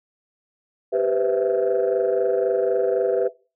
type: chord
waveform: sine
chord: C major seventh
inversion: second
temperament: equal with one note detuned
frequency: 392 / 493.9 / 517.8 / 659.3 Hz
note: G4 / B4 / C5 / E5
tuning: 0 / 0 / -18 / 0 cents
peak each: -22 / -20 / -26 / -23 dBFS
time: 0.92-3.29 s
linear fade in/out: 20 ms
effects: noise-tail reverb RT60 0.3 s tail -19 dB re dry + tanh soft clip ceiling -12 dBFS